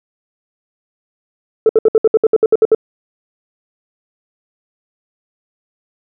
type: tone bursts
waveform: sine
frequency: 440.7 Hz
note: A4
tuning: 3 cents sharp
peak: -4 dBFS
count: 12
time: 1.66-2.748 s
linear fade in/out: 2 ms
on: 32 ms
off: 64 ms
effects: tanh soft clip ceiling -2 dBFS